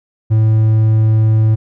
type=tone; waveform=triangle; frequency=109.7 Hz; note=A2; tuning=5 cents flat; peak=-6 dBFS; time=0.3-1.56 s; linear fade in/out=20 ms; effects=none